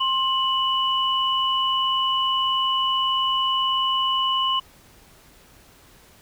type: tone pair together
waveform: sine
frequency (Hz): 1058.4 / 2960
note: C6 / F#7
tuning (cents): +20 / 0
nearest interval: octave + tritone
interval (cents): 1780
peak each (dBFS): -22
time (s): 0-4.6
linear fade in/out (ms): 10
effects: pink hiss -52 dBFS RMS until 6.21 s